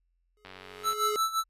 square tone with exponential growth, 421.4 Hz, G#4, 25 cents sharp, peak -28 dBFS, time 0.37-1.16 s, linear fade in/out 1 ms, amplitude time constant 170 ms
click train, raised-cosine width 0.3 ms, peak -29 dBFS, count 46, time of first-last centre 0.45-0.93 s, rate 93.7 Hz
square tone with tremolo, 1320 Hz, E6, 2 cents sharp, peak -24 dBFS, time 0.83-1.44 s, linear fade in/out 50 ms, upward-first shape sine, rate 5.7 Hz, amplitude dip 80%
effects added 43 Hz sine -70 dBFS peak until 1.49 s + resampled to 32000 Hz

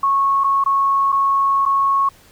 sine tone with dropouts, 1100 Hz, C#6, 14 cents flat, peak -13 dBFS, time 0.03-2.09 s, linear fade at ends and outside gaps 5 ms, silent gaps 0.438-0.442 / 0.64-0.66 / 1.121-1.125 / 1.654-1.66 s, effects pink hiss -49 dBFS RMS until 2.31 s

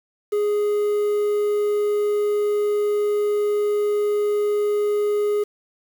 triangle tone with quantisation, 415.3 Hz, G#4, in tune, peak -16 dBFS, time 0.32-5.44 s, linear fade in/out 10 ms, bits 7, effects none

